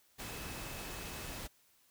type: tone in noise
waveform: sine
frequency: 2588 Hz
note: E7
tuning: 32 cents flat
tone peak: -54 dBFS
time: 0.2-1.4 s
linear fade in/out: 20 ms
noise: pink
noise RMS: -44 dBFS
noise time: 0.18-1.48 s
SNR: -13 dB
effects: white hiss -69 dBFS RMS until 1.9 s